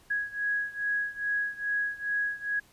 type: beating tone pair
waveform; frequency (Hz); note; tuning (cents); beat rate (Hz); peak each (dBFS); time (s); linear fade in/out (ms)
sine; 1661.2 / 1663.6; G#6 / G#6; 0 / +2; 2.4; -30 / -32; 0.1-2.6; 10
effects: pink hiss -60 dBFS RMS until 2.72 s + resampled to 32000 Hz